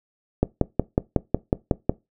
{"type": "click train", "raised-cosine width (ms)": 2, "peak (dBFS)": -4, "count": 9, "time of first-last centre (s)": [0.43, 1.895], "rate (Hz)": 5.46, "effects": ["noise-tail reverb RT60 0.2 s tail -20 dB re dry"]}